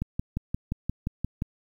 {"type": "click train", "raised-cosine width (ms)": 5, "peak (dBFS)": -15, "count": 9, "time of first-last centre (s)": [0.02, 1.421], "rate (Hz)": 5.71, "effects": ["9-bit"]}